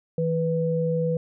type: tone pair together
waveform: sine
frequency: 162.18 / 493.9 Hz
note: E3 / B4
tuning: -28 / 0 cents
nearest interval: octave + perfect fifth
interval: 1928 cents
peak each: -24 dBFS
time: 0.18-1.17 s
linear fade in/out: 2 ms
effects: none